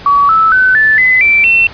sine tone with pitch steps, 1135 / 1311.3 / 1515 / 1750.4 / 2022 / 2337 / 2700 Hz, C#6 / E6 / F#6 / A6 / B6 / D7 / E7, +41 / -9 / +40 / -9 / +40 / -9 / +41 cents, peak -5 dBFS, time 0.06-1.67 s, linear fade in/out 2 ms, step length 230 ms, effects pink hiss -31 dBFS RMS until 1.73 s + resampled to 11025 Hz

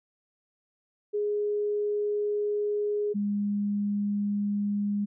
sine tone pair in turn, 415.3 / 204.4 Hz, G#4 / G#3, 0 / -27 cents, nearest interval octave, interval 1227 cents, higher first, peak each -25 dBFS, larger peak neither, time 1.13-3.14 / 3.14-5.06 s, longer first, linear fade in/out 20 ms, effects none

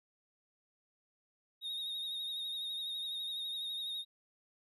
triangle tone with vibrato, 3729 Hz, A#7, in tune, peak -36 dBFS, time 1.61-4.05 s, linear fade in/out 50 ms, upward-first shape sine, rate 12 Hz, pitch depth 38 cents each way, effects none

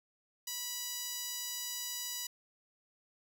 10% pulse tone with band-pass filter, 979 Hz, B5, 15 cents flat, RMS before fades -40 dBFS, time 0.47-2.27 s, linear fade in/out 5 ms, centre 9800 Hz, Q 1.6, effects none

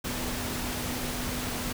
sine tone in noise, 246.9 Hz, B3, in tune, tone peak -37 dBFS, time 0.04-1.73 s, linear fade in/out 10 ms, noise pink, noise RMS -33 dBFS, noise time 0.04-1.73 s, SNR -7 dB, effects none

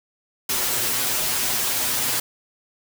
white noise with comb filter, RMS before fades -23 dBFS, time 0.49-2.2 s, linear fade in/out 5 ms, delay 8 ms, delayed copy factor +1, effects none

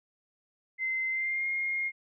sine tone with pitch glide, 2068 to 2135 Hz, C7 to C7, -21 to +34 cents, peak -28 dBFS, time 0.78-1.92 s, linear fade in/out 50 ms, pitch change +55 cents, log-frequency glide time 1.1-1.47 s, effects none

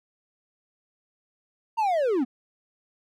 triangle linear sweep, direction down, 932.3 to 229 Hz, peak -19 dBFS, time 1.77-2.25 s, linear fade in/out 20 ms, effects none

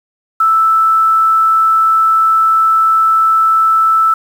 sine tone with quantisation, 1318.5 Hz, E6, in tune, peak -7 dBFS, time 0.4-4.14 s, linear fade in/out 5 ms, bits 6, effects none

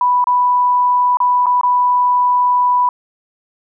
sine tone with dropouts, 987.8 Hz, B5, in tune, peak -10 dBFS, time 0.01-2.89 s, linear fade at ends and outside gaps 2 ms, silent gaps 0.242-0.27 / 1.171-1.202 / 1.459-1.466 / 1.612-1.633 s, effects none

